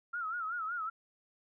sine tone with vibrato, 1354 Hz, E6, 46 cents sharp, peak -34 dBFS, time 0.13-0.9 s, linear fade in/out 10 ms, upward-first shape sine, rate 5.3 Hz, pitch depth 120 cents each way, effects none

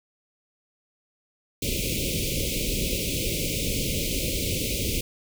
pink band-stop noise, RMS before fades -27 dBFS, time 1.62-5.01 s, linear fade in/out 5 ms, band 580 to 2200 Hz, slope 96 dB/octave, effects none

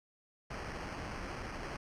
pink noise with sample-and-hold, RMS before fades -42 dBFS, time 0.5-1.77 s, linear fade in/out 10 ms, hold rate 3675 Hz, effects low-pass 6000 Hz 12 dB/octave

